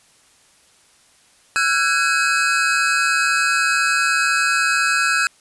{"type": "tone cluster", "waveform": "square", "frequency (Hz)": [1351, 1491, 1641, 2549], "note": ["E6", "F#6", "G#6", "D#7"], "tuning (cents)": [42, 13, -21, 41], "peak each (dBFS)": -22, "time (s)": [1.56, 5.27], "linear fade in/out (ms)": 0, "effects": ["white hiss -54 dBFS RMS until 5.4 s", "resampled to 24000 Hz"]}